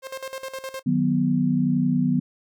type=tone with tremolo; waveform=sawtooth; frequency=530 Hz; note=C5; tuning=22 cents sharp; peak=-26 dBFS; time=0.02-0.83 s; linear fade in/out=50 ms; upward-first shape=square; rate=9.7 Hz; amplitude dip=75%
type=chord; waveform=sine; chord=B major; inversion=first; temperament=just; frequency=154.34 / 185.21 / 246.9 Hz; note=D#3 / F#3 / B3; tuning=-14 / +2 / 0 cents; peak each=-24 / -24 / -21 dBFS; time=0.86-2.2 s; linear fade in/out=10 ms
effects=none